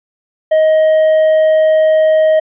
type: tone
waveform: triangle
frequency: 628 Hz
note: D#5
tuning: 16 cents sharp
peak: -5 dBFS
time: 0.51-2.4 s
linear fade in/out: 10 ms
effects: resampled to 8000 Hz